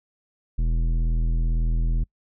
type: tone with tanh clipping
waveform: sine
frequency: 41 Hz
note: E1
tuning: 9 cents flat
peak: -21 dBFS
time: 0.58-2.04 s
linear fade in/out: 10 ms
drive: 12 dB
effects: noise-tail reverb RT60 0.1 s tail -26 dB re dry